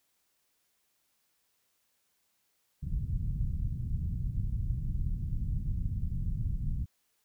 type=low-pass noise; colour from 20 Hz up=pink; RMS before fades=-32 dBFS; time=2.82-6.86 s; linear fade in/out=20 ms; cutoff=150 Hz; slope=24 dB/octave; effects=white hiss -75 dBFS RMS until 7.24 s